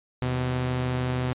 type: tone pair together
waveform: sawtooth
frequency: 79.99 / 126.5 Hz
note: D#2 / B2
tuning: +48 / +42 cents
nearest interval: minor sixth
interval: 794 cents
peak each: -31 / -21 dBFS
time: 0.22-1.33 s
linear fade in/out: 0 ms
effects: resampled to 8000 Hz